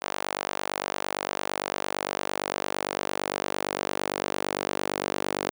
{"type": "tone with high-pass filter sweep", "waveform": "sawtooth", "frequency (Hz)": 48.81, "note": "G1", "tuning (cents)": -7, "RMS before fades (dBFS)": -31, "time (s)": [0.01, 5.51], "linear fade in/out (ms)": 20, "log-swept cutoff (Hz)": [680, 400], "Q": 1.1, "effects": []}